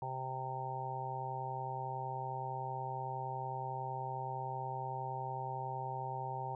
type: harmonic tone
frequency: 130.81 Hz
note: C3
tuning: in tune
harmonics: 1 / 3 / 4 / 5 / 6 / 7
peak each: -43 / -49 / -50 / -51 / -42 / -42 dBFS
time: 0.02-6.55 s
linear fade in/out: 2 ms
effects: none